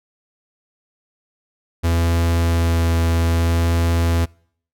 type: tone with vibrato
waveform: 45% pulse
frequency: 83.8 Hz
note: E2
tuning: 29 cents sharp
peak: -15 dBFS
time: 1.83-4.26 s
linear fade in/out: 20 ms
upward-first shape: sine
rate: 0.62 Hz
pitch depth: 9 cents each way
effects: noise-tail reverb RT60 0.6 s tail -26 dB re dry